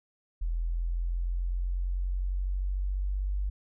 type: exponential sweep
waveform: sine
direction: up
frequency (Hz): 41.68 to 49.04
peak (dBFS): -27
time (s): 0.41-3.5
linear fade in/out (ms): 10
effects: none